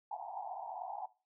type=band-pass noise; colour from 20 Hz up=pink; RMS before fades=-43 dBFS; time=0.11-1.06 s; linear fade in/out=5 ms; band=700 to 920 Hz; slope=96 dB/octave; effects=noise-tail reverb RT60 0.3 s tail -18 dB re dry